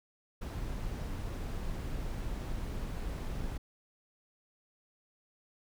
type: noise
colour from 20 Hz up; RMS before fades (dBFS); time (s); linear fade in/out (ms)
brown; -37; 0.41-3.58; 10
effects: none